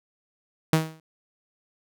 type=tone with exponential decay; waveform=sawtooth; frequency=159.1 Hz; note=D#3; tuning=39 cents sharp; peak=-11 dBFS; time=0.73-1 s; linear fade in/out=2 ms; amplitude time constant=58 ms; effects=none